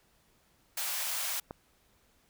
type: high-pass noise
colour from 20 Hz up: white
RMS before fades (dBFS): -34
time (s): 0.77-1.4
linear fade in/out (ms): 5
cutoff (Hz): 560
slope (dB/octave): 48
type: click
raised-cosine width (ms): 1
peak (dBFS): -25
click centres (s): 1.509
effects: pink hiss -68 dBFS RMS until 2.29 s